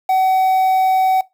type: tone with quantisation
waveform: triangle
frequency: 755 Hz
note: F#5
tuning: 35 cents sharp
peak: -10 dBFS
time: 0.09-1.21 s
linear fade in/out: 5 ms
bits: 6
effects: noise-tail reverb RT60 0.2 s tail -20 dB re dry